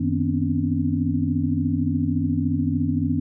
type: tone cluster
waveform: sine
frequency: 92.4 / 156.3 / 245.5 / 259.3 / 282.8 Hz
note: F#2 / D#3 / B3 / C4 / C#4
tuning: -2 / +8 / -10 / -15 / +35 cents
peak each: -26 dBFS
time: 0-3.2 s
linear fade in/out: 10 ms
effects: none